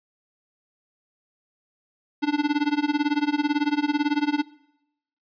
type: tone with tremolo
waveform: square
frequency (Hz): 293.7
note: D4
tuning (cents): 0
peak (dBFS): -18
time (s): 2.22-4.43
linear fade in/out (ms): 20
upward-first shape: sine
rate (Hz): 18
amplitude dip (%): 90
effects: noise-tail reverb RT60 0.9 s tail -24 dB re dry + resampled to 11025 Hz